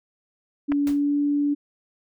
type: tone with pitch glide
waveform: sine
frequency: 286.3 to 289 Hz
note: D4 to D4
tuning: -44 to -28 cents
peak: -19 dBFS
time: 0.68-1.55 s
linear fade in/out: 20 ms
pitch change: +16 cents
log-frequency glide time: 0.91-1.18 s
type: clicks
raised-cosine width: 0.5 ms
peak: -17 dBFS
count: 2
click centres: 0.719 / 0.722 s
type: noise with exponential decay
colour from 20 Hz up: pink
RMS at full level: -33 dBFS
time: 0.87-1.03 s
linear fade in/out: 1 ms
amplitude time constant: 33 ms
effects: none